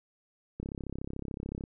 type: click train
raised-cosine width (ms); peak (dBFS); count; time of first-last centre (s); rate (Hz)
3; -24; 36; 0.6-1.639; 33.7
effects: none